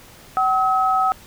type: tone pair together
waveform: sine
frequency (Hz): 759.2 / 1282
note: F#5 / E6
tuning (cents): +44 / -49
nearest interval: major sixth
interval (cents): 907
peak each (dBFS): -18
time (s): 0.37-1.12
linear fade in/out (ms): 0
effects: pink hiss -45 dBFS RMS until 1.26 s